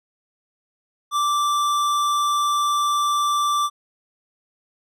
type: tone with tanh clipping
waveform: sine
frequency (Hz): 1172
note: D6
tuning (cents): -4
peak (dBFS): -20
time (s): 1.11-3.7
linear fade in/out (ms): 50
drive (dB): 17
effects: none